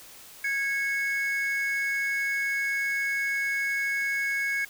triangle tone pair together, 1648.1 / 2200 Hz, G#6 / C#7, -14 / -14 cents, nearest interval perfect fourth, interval 500 cents, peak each -27 / -26 dBFS, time 0.44-4.65 s, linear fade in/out 5 ms, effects white hiss -48 dBFS RMS until 4.69 s

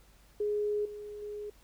sine tone with level steps, 416.8 Hz, G#4, 6 cents sharp, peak -28 / -40 / -37 dBFS, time 0.4-1.5 s, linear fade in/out 5 ms, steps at 0.85 / 1.22 s, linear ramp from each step 5 ms, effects added 50 Hz sine -60 dBFS peak until 1.63 s + pink hiss -63 dBFS RMS until 1.63 s

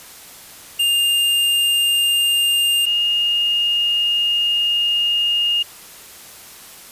square / sine tone pair in turn, 2809 / 2840 Hz, F7 / F7, +9 / +28 cents, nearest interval unison, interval 19 cents, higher second, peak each -15 dBFS, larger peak neither, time 0.79-2.86 / 2.86-5.63 s, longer second, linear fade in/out 10 ms, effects white hiss -40 dBFS RMS until 6.91 s + resampled to 32000 Hz

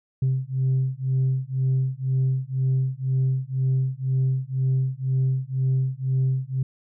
sine beating tone pair, 130.5 / 132.5 Hz, C3 / C3, -4 / +22 cents, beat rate 2 Hz, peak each -22 / -22 dBFS, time 0.22-6.63 s, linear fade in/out 5 ms, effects tanh soft clip ceiling -16 dBFS

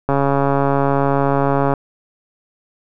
click train, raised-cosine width 1 ms, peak -3 dBFS, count 230, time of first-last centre 0.09-1.737 s, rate 139 Hz, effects none

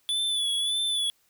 square tone with vibrato, 3451 Hz, A7, 34 cents flat, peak -25 dBFS, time 0.09-1.1 s, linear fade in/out 0 ms, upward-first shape sine, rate 1.7 Hz, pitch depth 48 cents each way, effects white hiss -67 dBFS RMS until 1.29 s

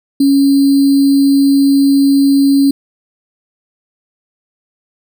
sine tone with sample-and-hold, 277.2 Hz, C#4, in tune, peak -6 dBFS, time 0.2-2.71 s, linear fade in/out 5 ms, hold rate 4410 Hz, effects none

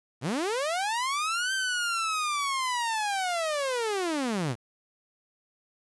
sawtooth linear two-way sweep, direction up then down, 104.4 to 1568 to 104.4 Hz, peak -23 dBFS, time 0.21-4.56 s, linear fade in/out 50 ms, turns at 1.53 s, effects resampled to 24000 Hz + 9-bit

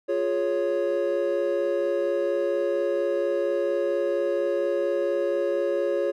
triangle chord, Db major, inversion first, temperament equal with one note detuned, 351 / 415.3 / 554.4 Hz, F4 / Ab4 / Db5, +9 / 0 / 0 cents, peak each -26 / -26 / -23 dBFS, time 0.08-6.12 s, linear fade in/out 20 ms, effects none

